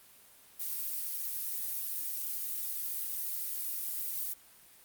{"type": "noise", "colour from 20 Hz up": "violet", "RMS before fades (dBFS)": -36, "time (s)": [0.59, 4.34], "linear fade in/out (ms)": 20, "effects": ["white hiss -58 dBFS RMS until 4.84 s", "Opus 32 kbps"]}